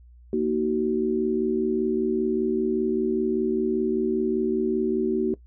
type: chord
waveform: sine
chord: D# minor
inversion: second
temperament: equal with one note detuned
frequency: 233.1 / 311.1 / 376.2 Hz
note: A#3 / D#4 / F#4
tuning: 0 / 0 / +29 cents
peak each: -26 / -28 / -23 dBFS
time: 0.33-5.34 s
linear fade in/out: 2 ms
effects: noise-tail reverb RT60 0.1 s tail -19 dB re dry + added 60 Hz sine -47 dBFS peak until 5.46 s